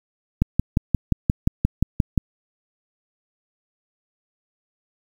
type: click train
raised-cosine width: 5 ms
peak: -4 dBFS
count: 11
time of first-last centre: 0.42-2.177 s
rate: 5.69 Hz
effects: 7-bit